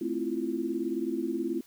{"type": "chord", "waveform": "sine", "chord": "F major seventh", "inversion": "first", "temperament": "equal with one note detuned", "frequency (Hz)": [220, 261.6, 330.6, 349.2], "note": ["A3", "C4", "E4", "F4"], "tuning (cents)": [0, 0, 5, 0], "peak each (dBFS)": [-37, -34, -32, -34], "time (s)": [0.01, 1.61], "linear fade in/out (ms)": 5, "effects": ["white hiss -59 dBFS RMS until 1.66 s"]}